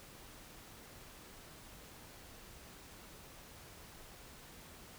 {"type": "silence", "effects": ["pink hiss -55 dBFS RMS until 4.98 s"]}